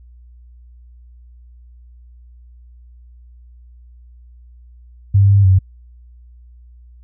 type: tone with pitch steps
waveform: sine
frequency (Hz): 99.1 / 99.8 / 94.2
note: G2 / G2 / F#2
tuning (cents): +19 / +32 / +32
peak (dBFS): -7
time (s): 5.14-5.59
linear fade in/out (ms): 10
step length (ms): 150
effects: added 60 Hz sine -40 dBFS peak until 7.03 s